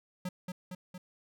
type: tone with echo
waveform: square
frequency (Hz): 181.9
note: F#3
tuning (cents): -29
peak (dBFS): -34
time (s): 0.25-0.29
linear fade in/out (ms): 5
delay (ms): 230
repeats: 3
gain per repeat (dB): -3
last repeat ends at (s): 0.98
effects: none